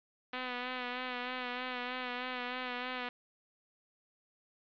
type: tone with vibrato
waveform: 5% pulse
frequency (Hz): 250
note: B3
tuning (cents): +21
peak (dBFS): -25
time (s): 0.33-3.09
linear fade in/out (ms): 5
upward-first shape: sine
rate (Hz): 3.2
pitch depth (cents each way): 33
effects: resampled to 11025 Hz + 10-bit